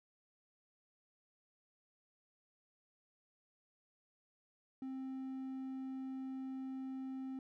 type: tone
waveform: triangle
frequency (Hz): 263.7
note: C4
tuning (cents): +14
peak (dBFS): -39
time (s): 4.82-7.39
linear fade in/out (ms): 2
effects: none